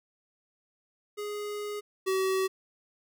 square tone pair in turn, 415.3 / 380.1 Hz, G#4 / F#4, 0 / +47 cents, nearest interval major second, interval 153 cents, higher first, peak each -34 / -26 dBFS, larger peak second, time 1.17-1.81 / 2.06-2.48 s, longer first, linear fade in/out 20 ms, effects none

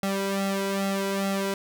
sawtooth tone with flanger, 196 Hz, G3, in tune, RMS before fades -27 dBFS, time 0.03-1.54 s, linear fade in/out 2 ms, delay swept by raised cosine 1.5 to 2.03 ms, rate 2.4 Hz, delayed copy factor +0.85, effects none

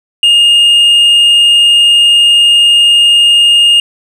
sine tone with tanh clipping, 2836 Hz, F7, 26 cents sharp, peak -4 dBFS, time 0.23-3.8 s, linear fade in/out 2 ms, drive 3 dB, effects none

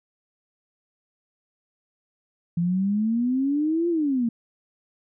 sine exponential two-way sweep, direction up then down, 167.7 to 349.2 to 224.9 Hz, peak -20 dBFS, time 2.57-4.29 s, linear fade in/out 5 ms, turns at 3.89 s, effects none

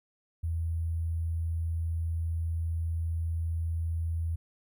sine tone with sample-and-hold, 82.5 Hz, E2, 2 cents sharp, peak -28 dBFS, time 0.43-4.36 s, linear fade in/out 10 ms, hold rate 11025 Hz, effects none

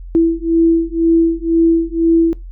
sine beating tone pair, 330 / 332 Hz, E4 / E4, +2 / +12 cents, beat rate 2 Hz, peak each -13 dBFS, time 0.15-2.33 s, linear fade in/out 0 ms, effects noise-tail reverb RT60 0.2 s tail -21 dB re dry + added 43 Hz sine -28 dBFS peak until 2.51 s

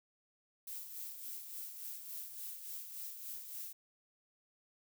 violet noise with tremolo, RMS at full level -44 dBFS, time 0.67-3.73 s, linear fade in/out 5 ms, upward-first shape sine, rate 3.5 Hz, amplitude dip 50%, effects none

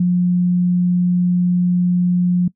sine tone, 178.2 Hz, F3, 35 cents sharp, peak -12 dBFS, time 0-2.48 s, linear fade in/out 5 ms, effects noise-tail reverb RT60 0.1 s tail -21 dB re dry

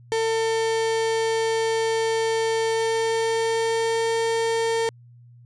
35% pulse tone with pitch glide, 450 to 455 Hz, A4 to A#4, +39 to -42 cents, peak -19 dBFS, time 0.12-4.89 s, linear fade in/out 0 ms, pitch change +19 cents, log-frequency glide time 2.66-4.16 s, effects added 120 Hz sine -46 dBFS peak until 5.45 s + resampled to 22050 Hz

